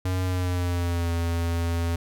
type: tone with pitch glide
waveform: square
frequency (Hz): 92.2 to 84.55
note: F#2 to E2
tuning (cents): -6 to +44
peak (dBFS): -24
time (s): 0.05-1.96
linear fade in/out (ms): 5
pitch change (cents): -150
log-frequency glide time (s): 0.24-1.11
effects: none